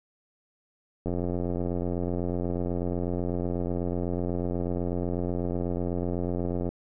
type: click train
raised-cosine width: 2 ms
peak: -17 dBFS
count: 497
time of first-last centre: 1.06-6.69 s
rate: 88.1 Hz
effects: none